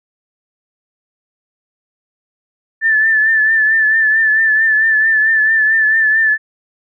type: tone with vibrato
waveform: sine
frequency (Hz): 1760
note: A6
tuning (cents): 0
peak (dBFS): -9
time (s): 2.81-6.38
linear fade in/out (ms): 50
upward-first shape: triangle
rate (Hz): 4.5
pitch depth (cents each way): 48
effects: none